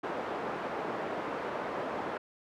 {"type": "band-pass noise", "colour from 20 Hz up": "pink", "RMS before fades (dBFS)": -36, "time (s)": [0.03, 2.18], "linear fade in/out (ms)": 10, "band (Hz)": [360, 1200], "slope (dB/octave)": 12, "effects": []}